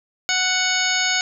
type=harmonic tone; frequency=740 Hz; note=F#5; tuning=in tune; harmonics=1 / 2 / 3 / 4 / 5 / 6 / 7 / 9; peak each=-29 / -24 / -24 / -27 / -28 / -27 / -29 / -25 dBFS; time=0.29-1.21 s; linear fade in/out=0 ms; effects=none